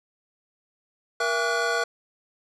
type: tone cluster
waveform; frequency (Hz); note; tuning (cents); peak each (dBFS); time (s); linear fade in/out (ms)
square; 471.6 / 673 / 809 / 1144 / 1460; A#4 / E5 / G#5 / D6 / F#6; +20 / +36 / -46 / -46 / -24; -29 / -30 / -36 / -32 / -27; 1.2-1.84; 5
effects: low-pass 7000 Hz 12 dB/octave